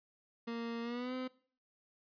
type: tone with pitch glide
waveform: 30% pulse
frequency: 232.4 to 256.4 Hz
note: A#3 to C4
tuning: -5 to -35 cents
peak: -35 dBFS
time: 0.47-1.28 s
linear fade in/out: 10 ms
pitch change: +170 cents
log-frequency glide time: 0.82-1.14 s
effects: noise-tail reverb RT60 0.5 s tail -21 dB re dry + resampled to 11025 Hz